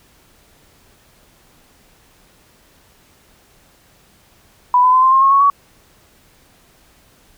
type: tone with pitch steps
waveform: sine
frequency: 990 / 1008.5 / 1027.3 / 1046.4 / 1066 / 1085.9 / 1106.1 / 1126.7 Hz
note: B5 / B5 / C6 / C6 / C6 / C#6 / C#6 / C#6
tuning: +4 / +36 / -32 / 0 / +32 / -36 / -4 / +28 cents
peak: -8 dBFS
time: 4.74-5.5 s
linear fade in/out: 2 ms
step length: 95 ms
effects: pink hiss -52 dBFS RMS until 7.37 s